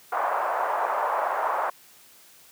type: band-pass noise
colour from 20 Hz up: white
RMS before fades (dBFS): -26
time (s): 0.12-1.7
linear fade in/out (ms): 5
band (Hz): 640 to 1100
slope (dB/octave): 24
effects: white hiss -53 dBFS RMS until 2.51 s + high-pass 100 Hz 12 dB/octave